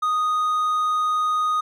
triangle tone, 1242 Hz, D#6, 3 cents flat, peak -17 dBFS, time 0.02-1.61 s, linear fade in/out 10 ms, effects none

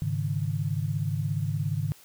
sine chord, Ab suspended fourth, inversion none, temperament equal, 103.83 / 138.59 / 155.56 Hz, Ab2 / Db3 / Eb3, 0 / 0 / 0 cents, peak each -30 dBFS, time 0.02-1.92 s, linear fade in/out 0 ms, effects white hiss -54 dBFS RMS until 2.04 s

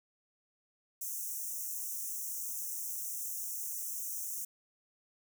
white high-pass noise, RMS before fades -39 dBFS, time 1.01-4.45 s, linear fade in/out 5 ms, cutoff 5700 Hz, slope 96 dB/octave, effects none

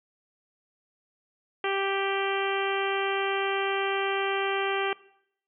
harmonic tone, 392 Hz, G4, in tune, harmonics 1 / 2 / 3 / 4 / 5 / 6 / 7 / 8, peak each -29 / -32 / -34 / -35 / -36 / -37 / -37 / -38 dBFS, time 1.64-4.93 s, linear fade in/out 2 ms, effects noise-tail reverb RT60 0.7 s tail -20 dB re dry

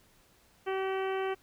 harmonic tone, 382.9 Hz, G4, 41 cents flat, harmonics 1 / 2 / 3 / 4 / 5 / 6 / 7 / 8, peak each -31 / -37 / -41 / -43 / -45 / -47 / -48 / -49 dBFS, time 0.66-1.35 s, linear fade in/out 20 ms, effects pink hiss -64 dBFS RMS until 1.42 s

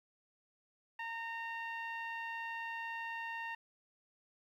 sawtooth tone with low-pass filter, 918 Hz, A#5, 27 cents flat, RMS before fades -42 dBFS, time 0.99-3.55 s, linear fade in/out 5 ms, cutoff 2300 Hz, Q 6.6, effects 12-bit

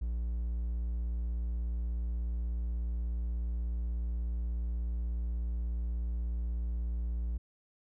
triangle tone, 58.27 Hz, A#1, in tune, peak -29 dBFS, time 0.01-7.38 s, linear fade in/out 10 ms, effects none

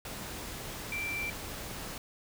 sine tone in noise, 2349 Hz, D7, in tune, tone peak -33 dBFS, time 0.92-1.3 s, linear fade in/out 2 ms, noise pink, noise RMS -41 dBFS, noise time 0.05-1.98 s, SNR +5 dB, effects none

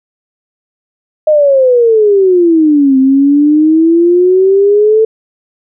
sine exponential two-way sweep, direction down then up, 624 to 261.6 to 445.4 Hz, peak -4 dBFS, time 1.27-5.05 s, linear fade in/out 5 ms, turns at 2.98 s, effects none

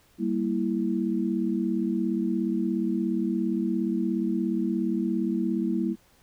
sine chord, E diminished, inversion first, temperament equal, 196 / 233.1 / 329.6 Hz, G3 / Bb3 / E4, 0 / 0 / 0 cents, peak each -28 dBFS, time 0.18-5.96 s, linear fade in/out 50 ms, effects pink hiss -61 dBFS RMS until 6.22 s

